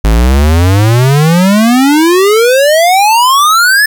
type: exponential sweep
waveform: square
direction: up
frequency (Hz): 51.3 to 1760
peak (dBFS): -5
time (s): 0.04-3.86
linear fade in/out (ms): 5
effects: 7-bit